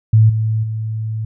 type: tone with level steps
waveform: sine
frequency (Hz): 110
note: A2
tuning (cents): 0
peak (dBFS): -6 / -14 / -19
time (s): 0.13-1.25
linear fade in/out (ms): 5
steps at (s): 0.29 / 0.63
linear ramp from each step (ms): 10
effects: none